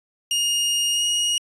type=tone with pitch glide; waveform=sawtooth; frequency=2850 to 2878 Hz; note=F7 to F#7; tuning=+34 to -49 cents; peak=-16 dBFS; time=0.31-1.38 s; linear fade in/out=2 ms; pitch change=+17 cents; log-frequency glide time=0.92-1.04 s; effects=resampled to 24000 Hz